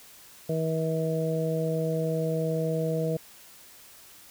harmonic tone, 160.6 Hz, E3, 45 cents flat, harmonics 1 / 2 / 3 / 4, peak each -28 / -36 / -29 / -33 dBFS, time 0.49-3.17 s, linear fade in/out 5 ms, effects white hiss -51 dBFS RMS until 4.3 s

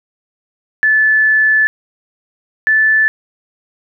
sine tone pair in turn, 1739 / 1749.1 Hz, A6 / A6, -21 / -11 cents, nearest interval unison, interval 10 cents, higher second, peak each -8 dBFS, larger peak neither, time 0.83-1.67 / 2.67-3.08 s, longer first, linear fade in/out 0 ms, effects none

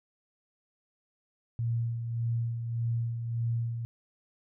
sine tone with tremolo, 116.54 Hz, A#2, in tune, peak -26 dBFS, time 1.59-3.85 s, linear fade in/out 0 ms, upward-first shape sine, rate 1.7 Hz, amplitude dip 50%, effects none

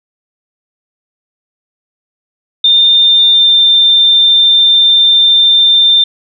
sine tone with pitch glide, 3612 to 3587 Hz, A7 to A7, +45 to +33 cents, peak -4 dBFS, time 2.64-6.04 s, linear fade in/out 5 ms, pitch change -12 cents, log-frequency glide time 2.96-3.61 s, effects none

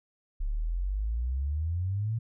sine exponential sweep, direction up, 34.03 to 116.54 Hz, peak -27 dBFS, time 0.4-2.19 s, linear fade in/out 10 ms, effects none

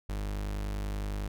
40% pulse tone, 50.6 Hz, G#1, 44 cents flat, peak -31 dBFS, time 0.09-1.28 s, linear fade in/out 5 ms, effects none

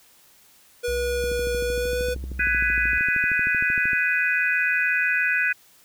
square tone with pitch glide, 484.5 to 494.7 Hz, B4 to B4, -33 to +3 cents, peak -24 dBFS, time 0.83-2.15 s, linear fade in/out 20 ms, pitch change +36 cents, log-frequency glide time 1.58-2.04 s
triangle tone with vibrato, 62.2 Hz, B1, 13 cents sharp, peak -28 dBFS, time 0.88-2.98 s, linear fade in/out 0 ms, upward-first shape triangle, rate 0.94 Hz, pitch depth 77 cents each way
click train, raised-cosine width 3 ms, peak -23 dBFS, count 36, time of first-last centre 1.24-3.932 s, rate 13 Hz
sine chord, G# minor seventh, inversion third, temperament just, 1495.1 / 1661.2 / 1993.5 / 2492 Hz, F#6 / G#6 / B6 / D#7, +18 / 0 / +16 / +2 cents, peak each -23 / -26 / -28 / -24 dBFS, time 2.39-5.53 s, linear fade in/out 10 ms
effects white hiss -55 dBFS RMS until 5.84 s

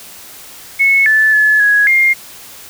sine tone with pitch steps, 2196 / 1746 / 1717 / 1668 / 2120 Hz, C#7 / A6 / A6 / G#6 / C7, -17 / -14 / -43 / +7 / +22 cents, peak -7 dBFS, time 0.79-2.14 s, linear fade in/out 20 ms, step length 270 ms, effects white hiss -35 dBFS RMS until 2.69 s

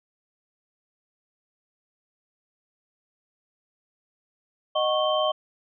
sine tone cluster, 619 / 747 / 1100 / 3119 Hz, D#5 / F#5 / C#6 / G7, -9 / +16 / -14 / -9 cents, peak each -23 / -30 / -27 / -29 dBFS, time 4.75-5.32 s, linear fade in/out 10 ms, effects none

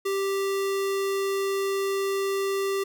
square tone, 392 Hz, G4, in tune, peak -25 dBFS, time 0.05-2.84 s, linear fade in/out 10 ms, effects none

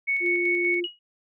sine tone with tremolo, 2217 Hz, C#7, in tune, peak -21 dBFS, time 0.07-0.81 s, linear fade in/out 20 ms, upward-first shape square, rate 5.2 Hz, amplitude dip 30%
sine tone, 349.9 Hz, F4, 3 cents sharp, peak -25 dBFS, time 0.2-0.87 s, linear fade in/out 50 ms
sine tone with exponential decay, 2900 Hz, F#7, 35 cents flat, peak -24 dBFS, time 0.84-0.99 s, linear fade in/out 2 ms, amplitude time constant 31 ms
effects none

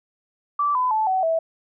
sine tone with pitch steps, 1163 / 1006.6 / 871.3 / 754.1 / 652.7 Hz, D6 / B5 / A5 / F#5 / E5, -17 / +33 / -17 / +33 / -17 cents, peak -18 dBFS, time 0.59-1.39 s, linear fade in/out 5 ms, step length 160 ms, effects none

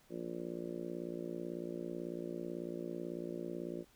harmonic tone, 58.1 Hz, A#1, 5 cents flat, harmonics 3 / 4 / 5 / 6 / 7 / 8 / 9 / 10, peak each -47 / -48 / -48 / -43 / -52 / -50 / -51 / -51 dBFS, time 0.09-3.85 s, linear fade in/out 50 ms, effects pink hiss -67 dBFS RMS until 3.95 s

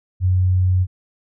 sine tone, 92 Hz, F#2, 9 cents flat, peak -13 dBFS, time 0.2-0.87 s, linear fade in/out 50 ms, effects none

